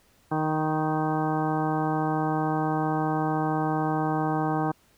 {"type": "harmonic tone with a mistuned harmonic", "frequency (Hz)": 155.56, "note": "D#3", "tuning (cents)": 0, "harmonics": [1, 2, 3, 4, 5, 6, 7, 8, 10], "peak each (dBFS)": [-29, -28, -34, -37, -29, -35, -36, -38, -40], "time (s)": [0.31, 4.72], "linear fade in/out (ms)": 10, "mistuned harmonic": 6, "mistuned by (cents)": 26, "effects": ["pink hiss -62 dBFS RMS until 4.97 s"]}